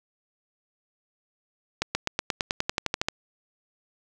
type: accelerating click train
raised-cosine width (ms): 0.2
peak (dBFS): -7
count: 14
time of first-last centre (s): 1.82-3.085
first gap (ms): 130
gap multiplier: 0.95
effects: none

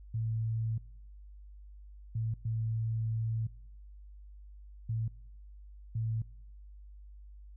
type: tone bursts at uneven times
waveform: sine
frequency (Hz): 112.2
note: A2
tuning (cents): +34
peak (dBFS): -30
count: 5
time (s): 0.14-0.78 / 2.15-2.34 / 2.45-3.47 / 4.89-5.08 / 5.95-6.22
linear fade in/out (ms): 5
effects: noise-tail reverb RT60 0.9 s tail -26 dB re dry + added 50 Hz sine -48 dBFS peak until 7.56 s

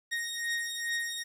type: beating tone pair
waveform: sawtooth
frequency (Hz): 1864.7 / 1867.1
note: A#6 / A#6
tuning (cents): 0 / +2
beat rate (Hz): 2.4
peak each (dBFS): -30 / -32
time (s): 0.11-1.24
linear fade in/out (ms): 20
effects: low-pass 12000 Hz 12 dB/octave + 10-bit

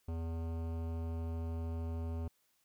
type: tone with hard clipping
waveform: sine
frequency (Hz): 82.41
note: E2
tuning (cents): 0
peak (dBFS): -38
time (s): 0.08-2.28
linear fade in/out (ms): 5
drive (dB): 17
effects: white hiss -75 dBFS RMS until 2.64 s

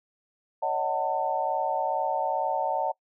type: chord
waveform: sine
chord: D# half-diminished seventh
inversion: third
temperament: just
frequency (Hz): 560 / 622.3 / 746.7 / 896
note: C#5 / D#5 / F#5 / A5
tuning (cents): +18 / 0 / +16 / +31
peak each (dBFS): -32 / -32 / -29 / -28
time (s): 0.62-2.92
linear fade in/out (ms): 10
effects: noise-tail reverb RT60 0.1 s tail -23 dB re dry

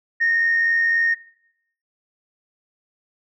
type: tone with amplitude modulation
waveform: sine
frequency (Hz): 1846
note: A#6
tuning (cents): -17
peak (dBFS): -13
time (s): 0.2-1.15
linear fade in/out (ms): 20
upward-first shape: sine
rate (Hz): 83.7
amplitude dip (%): 35
effects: noise-tail reverb RT60 0.7 s tail -19 dB re dry + tanh soft clip ceiling -11 dBFS

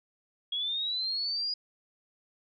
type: linear sweep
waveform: sine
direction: up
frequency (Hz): 3300 to 4912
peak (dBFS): -29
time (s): 0.52-1.54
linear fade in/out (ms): 5
effects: none

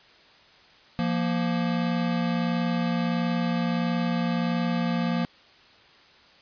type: tone pair together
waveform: square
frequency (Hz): 173.1 / 234.6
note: F3 / A#3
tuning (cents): -15 / +11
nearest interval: perfect fourth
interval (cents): 526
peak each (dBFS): -27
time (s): 0.99-5.25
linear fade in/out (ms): 0
effects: white hiss -54 dBFS RMS until 6.41 s + resampled to 11025 Hz

